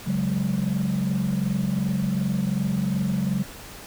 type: chord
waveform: sine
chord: C# suspended fourth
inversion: none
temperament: equal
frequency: 138.59 / 185 / 207.7 Hz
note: C#3 / F#3 / G#3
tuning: 0 / 0 / 0 cents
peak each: -26 / -23 / -25 dBFS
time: 0.06-3.44 s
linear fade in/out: 20 ms
effects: tanh soft clip ceiling -17 dBFS + pink hiss -41 dBFS RMS until 3.86 s